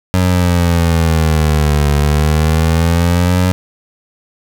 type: exponential two-way sweep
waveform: 25% pulse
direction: down then up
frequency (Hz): 92.5 to 72.1 to 92.5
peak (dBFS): -6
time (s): 0.14-3.52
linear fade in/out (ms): 0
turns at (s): 1.92
effects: none